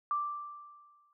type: tone with exponential decay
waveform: sine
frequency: 1174.7 Hz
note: D6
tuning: in tune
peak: -27 dBFS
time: 0.11-1.13 s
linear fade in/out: 1 ms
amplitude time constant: 220 ms
effects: none